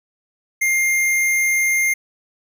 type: tone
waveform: square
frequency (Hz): 2113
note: C7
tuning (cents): +16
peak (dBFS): -16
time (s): 0.61-1.94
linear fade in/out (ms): 10
effects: none